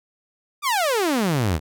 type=exponential sweep; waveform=sawtooth; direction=down; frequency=1237 to 70.5 Hz; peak=-15 dBFS; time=0.62-1.6 s; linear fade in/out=50 ms; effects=none